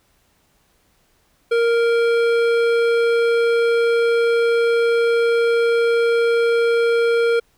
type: tone with hard clipping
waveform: sine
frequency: 466.2 Hz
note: A#4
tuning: in tune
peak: -16 dBFS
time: 1.51-7.4 s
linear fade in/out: 10 ms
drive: 13 dB
effects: pink hiss -61 dBFS RMS until 7.57 s